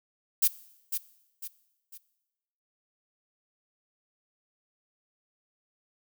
violet noise with echo, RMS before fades -22 dBFS, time 0.42-0.48 s, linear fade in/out 10 ms, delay 500 ms, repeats 3, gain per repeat -8 dB, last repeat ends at 1.98 s, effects noise-tail reverb RT60 1.0 s tail -19 dB re dry

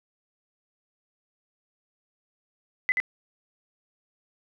sine tone with echo, 2017 Hz, B6, 36 cents sharp, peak -19 dBFS, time 2.89-2.92 s, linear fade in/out 0 ms, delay 81 ms, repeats 1, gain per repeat -3 dB, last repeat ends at 3.001 s, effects none

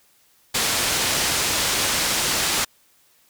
white low-pass noise, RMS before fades -22 dBFS, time 0.54-2.65 s, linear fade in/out 10 ms, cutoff 7600 Hz, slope 12 dB/octave, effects white hiss -59 dBFS RMS until 3.29 s

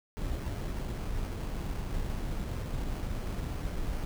brown noise with sample-and-hold, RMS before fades -34 dBFS, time 0.17-4.05 s, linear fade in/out 0 ms, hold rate 3675 Hz, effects none

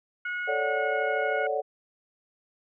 harmonic tone, 726 Hz, F#5, 33 cents flat, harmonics 2 / 3 / 4, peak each -30 / -36 / -48 dBFS, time 0.25-1.47 s, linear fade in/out 5 ms
sine chord, D major seventh, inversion second, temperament equal, 440 / 554.4 / 587.3 / 740 Hz, A4 / C#5 / D5 / F#5, 0 / 0 / 0 / 0 cents, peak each -31 dBFS, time 0.47-1.62 s, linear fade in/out 20 ms
effects none

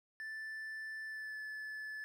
triangle tone with pitch glide, 1760 to 1732.8 Hz, A6 to A6, 0 to -27 cents, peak -40 dBFS, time 0.2-2.04 s, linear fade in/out 0 ms, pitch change -27 cents, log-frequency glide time 1.06-1.39 s, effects none

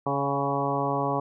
harmonic tone with a mistuned harmonic, 140 Hz, C#3, 18 cents sharp, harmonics 1 / 2 / 3 / 4 / 5 / 6 / 7 / 8, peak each -32 / -32 / -32 / -32 / -32 / -32 / -32 / -32 dBFS, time 0.06-1.2 s, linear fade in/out 5 ms, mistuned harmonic 6, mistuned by -17 cents, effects none

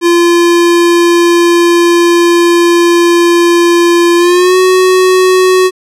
square tone with pitch glide, 344.1 to 370.9 Hz, F4 to F#4, -26 to +4 cents, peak -5 dBFS, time 0.01-5.71 s, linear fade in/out 50 ms, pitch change +130 cents, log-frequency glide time 4.17-4.57 s, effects low-pass 11000 Hz 12 dB/octave

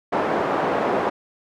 pink band-pass noise, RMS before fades -22 dBFS, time 0.12-1.1 s, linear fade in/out 10 ms, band 370 to 1000 Hz, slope 12 dB/octave, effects none

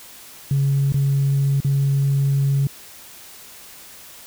sine tone with dropouts, 138.59 Hz, C#3, in tune, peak -14 dBFS, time 0.51-2.67 s, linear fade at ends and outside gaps 2 ms, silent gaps 0.922-0.942 / 1.603-1.647 s, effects tanh soft clip ceiling -12 dBFS + white hiss -42 dBFS RMS until 4.26 s

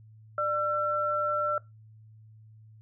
sine tone pair together, 596 / 1347.3 Hz, D5 / E6, +25 / +37 cents, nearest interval octave + major second, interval 1412 cents, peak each -30 / -27 dBFS, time 0.38-1.58 s, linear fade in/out 2 ms, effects noise-tail reverb RT60 0.2 s tail -21 dB re dry + added 109 Hz sine -50 dBFS peak until 2.81 s

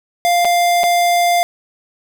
square tone with dropouts, 698.5 Hz, F5, in tune, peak -12 dBFS, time 0.25-1.43 s, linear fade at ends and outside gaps 0 ms, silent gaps 0.447-0.452 / 0.834-0.839 s, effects none

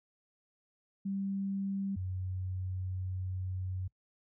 sine tone pair in turn, 196 / 92.82 Hz, G3 / F#2, 0 / +6 cents, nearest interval octave + minor second, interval 1294 cents, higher first, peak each -32 / -34 dBFS, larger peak first, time 1.05-1.96 / 1.96-3.88 s, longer second, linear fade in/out 10 ms, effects noise-tail reverb RT60 0.1 s tail -22 dB re dry

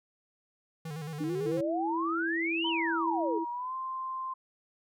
square tone with vibrato, 154.5 Hz, D#3, 12 cents flat, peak -37 dBFS, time 0.85-1.61 s, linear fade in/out 5 ms, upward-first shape square, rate 9 Hz, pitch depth 83 cents each way
sine exponential two-way sweep, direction up then down, 288.4 to 3114 to 394 Hz, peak -30 dBFS, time 1.2-3.39 s, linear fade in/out 10 ms, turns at 2.68 s
sine tone, 330.8 Hz, E4, 6 cents sharp, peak -31 dBFS, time 1.45-3.45 s, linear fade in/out 20 ms
sine tone with pitch glide, 953 to 1045.3 Hz, A#5 to C6, +38 to -2 cents, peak -33 dBFS, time 2.64-4.34 s, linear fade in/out 10 ms, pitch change +160 cents, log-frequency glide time 3.5-3.74 s
effects none

